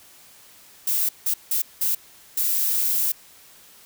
violet noise bursts at uneven times, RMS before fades -22 dBFS, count 5, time 0.87-1.09 / 1.26-1.34 / 1.51-1.62 / 1.81-1.95 / 2.37-3.12 s, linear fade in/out 5 ms, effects white hiss -50 dBFS RMS until 3.85 s

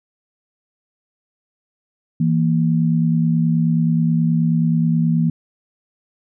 sine tone pair together, 163.6 / 233 Hz, E3 / A#3, -13 / -1 cents, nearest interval tritone, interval 612 cents, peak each -15 / -19 dBFS, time 2.2-5.3 s, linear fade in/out 5 ms, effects none

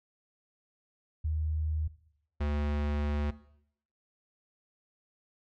sine / square tone pair in turn, 77.78 / 73.41 Hz, D#2 / D2, 0 / 0 cents, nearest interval minor second, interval 100 cents, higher first, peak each -28 / -29 dBFS, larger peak first, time 1.24-1.88 / 2.4-3.31 s, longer second, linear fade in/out 10 ms, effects noise-tail reverb RT60 0.7 s tail -17 dB re dry + low-pass 3000 Hz 12 dB/octave

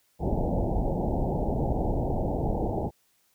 pink low-pass noise, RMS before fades -27 dBFS, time 0.19-2.91 s, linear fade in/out 50 ms, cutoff 870 Hz, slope 96 dB/octave, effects white hiss -68 dBFS RMS until 3.34 s

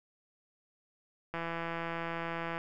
click train, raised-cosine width 0.5 ms, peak -22 dBFS, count 208, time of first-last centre 1.34-2.58 s, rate 167 Hz, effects none

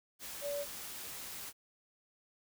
sine tone in noise, 574 Hz, D5, 40 cents flat, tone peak -35 dBFS, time 0.41-0.66 s, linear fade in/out 50 ms, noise white, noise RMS -45 dBFS, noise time 0.19-1.53 s, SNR +7 dB, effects none

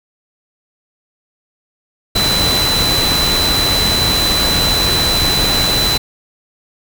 sine tone in noise, 4005 Hz, B7, 23 cents sharp, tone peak -14 dBFS, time 2.15-5.98 s, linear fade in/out 10 ms, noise pink, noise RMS -17 dBFS, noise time 2.15-5.98 s, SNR 0 dB, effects none

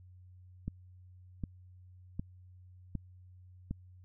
click train, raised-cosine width 5 ms, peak -23 dBFS, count 5, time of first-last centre 0.68-3.71 s, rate 1.32 Hz, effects added 91 Hz sine -53 dBFS peak until 4.04 s

